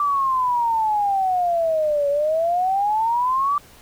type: exponential two-way sweep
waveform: sine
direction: down then up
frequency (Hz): 1174.7 to 563 to 1174.7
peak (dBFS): -17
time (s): 0-3.58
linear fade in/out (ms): 2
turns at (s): 2.09
effects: pink hiss -48 dBFS RMS until 3.81 s